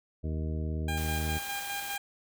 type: harmonic tone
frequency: 78.2 Hz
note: D#2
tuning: 9 cents sharp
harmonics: 1 / 2 / 3 / 4 / 5 / 6 / 8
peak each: -31 / -37 / -41 / -43 / -45 / -47 / -49 dBFS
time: 0.23-1.39 s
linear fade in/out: 20 ms
type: tone with tremolo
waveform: 15% pulse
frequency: 803 Hz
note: G5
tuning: 41 cents sharp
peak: -27 dBFS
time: 0.88-1.98 s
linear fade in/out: 5 ms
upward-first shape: square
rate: 4.9 Hz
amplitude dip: 40%
type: noise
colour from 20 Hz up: white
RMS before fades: -41 dBFS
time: 0.97-1.97 s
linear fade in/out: 5 ms
effects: none